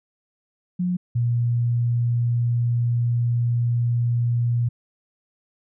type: tone pair in turn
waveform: sine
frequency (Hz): 179.6 / 119.28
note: F3 / A#2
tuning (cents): +49 / +40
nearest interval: perfect fifth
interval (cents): 709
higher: first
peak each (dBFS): -20 / -18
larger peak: second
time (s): 0.79-0.97 / 1.15-4.69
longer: second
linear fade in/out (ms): 10
effects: none